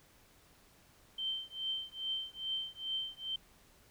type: tone with tremolo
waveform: sine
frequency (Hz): 3115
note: G7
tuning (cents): -12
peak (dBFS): -32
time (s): 1.18-3.36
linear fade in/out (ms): 5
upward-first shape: triangle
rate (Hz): 2.4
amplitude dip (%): 100
effects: pink hiss -64 dBFS RMS until 3.9 s